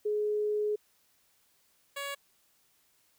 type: tone pair in turn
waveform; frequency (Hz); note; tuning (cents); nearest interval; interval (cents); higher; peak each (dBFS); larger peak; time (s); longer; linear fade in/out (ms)
sine / 10% pulse; 420.6 / 561.4; G#4 / C#5; +22 / +22; perfect fourth; 500; second; -27; neither; 0.05-0.76 / 1.96-2.15; first; 10
effects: white hiss -69 dBFS RMS until 3.18 s